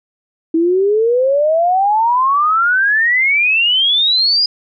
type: exponential sweep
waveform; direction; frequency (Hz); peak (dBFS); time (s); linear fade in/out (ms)
sine; up; 320 to 4978; -10; 0.54-4.46; 5
effects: none